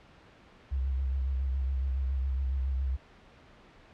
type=tone with vibrato; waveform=sine; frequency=66.3 Hz; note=C2; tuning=23 cents sharp; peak=-27 dBFS; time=0.71-2.97 s; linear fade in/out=20 ms; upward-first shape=sine; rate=7.2 Hz; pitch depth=53 cents each way; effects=pink hiss -56 dBFS RMS until 3.93 s + low-pass 3000 Hz 12 dB/octave